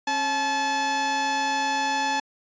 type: tone pair together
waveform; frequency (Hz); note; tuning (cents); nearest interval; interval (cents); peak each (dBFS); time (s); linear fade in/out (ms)
sawtooth; 271.8 / 863; C#4 / A5; -34 / -34; octave + minor sixth; 2000; -29 / -19; 0.07-2.2; 5
effects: resampled to 16000 Hz